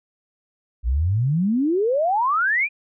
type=exponential sweep; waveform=sine; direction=up; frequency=54.6 to 2489 Hz; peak=-17 dBFS; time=0.83-2.69 s; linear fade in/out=50 ms; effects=none